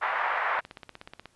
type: band-pass noise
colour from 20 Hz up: pink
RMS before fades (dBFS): -28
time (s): 0.01-0.61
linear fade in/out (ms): 20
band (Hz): 780 to 1900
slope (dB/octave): 24
type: click train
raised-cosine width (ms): 0.3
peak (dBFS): -25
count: 12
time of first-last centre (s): 0.59-1.257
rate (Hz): 16.5
effects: pink hiss -65 dBFS RMS until 1.35 s + resampled to 24000 Hz